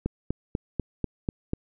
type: click train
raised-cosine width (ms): 3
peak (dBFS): -13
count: 7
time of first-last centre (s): 0.06-1.534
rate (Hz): 4.07
effects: none